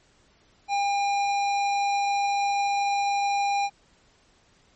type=tone with tanh clipping; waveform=sine; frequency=804 Hz; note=G5; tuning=44 cents sharp; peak=-24 dBFS; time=0.68-3.7 s; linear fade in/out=50 ms; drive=18 dB; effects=pink hiss -61 dBFS RMS until 4.75 s + MP3 32 kbps